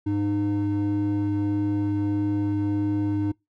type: tone pair together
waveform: triangle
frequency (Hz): 102.2 / 305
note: G#2 / D#4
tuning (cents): -27 / -34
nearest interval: octave + perfect fifth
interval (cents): 1893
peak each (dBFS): -24 / -20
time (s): 0.06-3.32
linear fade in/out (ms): 10
effects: noise-tail reverb RT60 0.2 s tail -26 dB re dry + tanh soft clip ceiling -16 dBFS